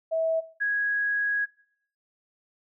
sine tone pair in turn, 649 / 1658.2 Hz, E5 / G#6, -27 / -3 cents, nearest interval octave + major third, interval 1624 cents, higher second, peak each -23 dBFS, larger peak neither, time 0.11-0.41 / 0.6-1.46 s, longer second, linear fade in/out 20 ms, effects noise-tail reverb RT60 0.6 s tail -19 dB re dry

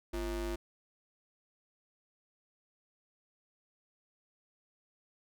square ring-modulated tone, 146.83 Hz, D3, in tune, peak -32 dBFS, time 0.13-0.56 s, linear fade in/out 10 ms, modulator 198 Hz, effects none

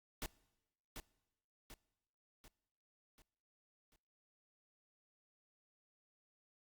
pink noise with echo, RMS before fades -42 dBFS, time 0.22-0.26 s, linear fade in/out 0 ms, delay 740 ms, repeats 5, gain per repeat -6 dB, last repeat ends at 3.96 s, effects noise-tail reverb RT60 1.0 s tail -22 dB re dry + Opus 48 kbps

